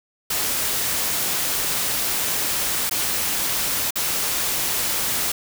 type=noise with dropouts; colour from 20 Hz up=white; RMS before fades=-23 dBFS; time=0.3-5.32 s; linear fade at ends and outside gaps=5 ms; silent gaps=2.896-2.91 / 3.907-3.956 s; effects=none